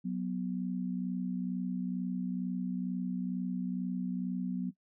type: tone pair together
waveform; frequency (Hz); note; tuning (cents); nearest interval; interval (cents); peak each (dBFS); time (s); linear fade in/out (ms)
sine; 184.71 / 246.9; F#3 / B3; -3 / 0; perfect fourth; 503; -33 / -36; 0.04-4.71; 20
effects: noise-tail reverb RT60 0.1 s tail -17 dB re dry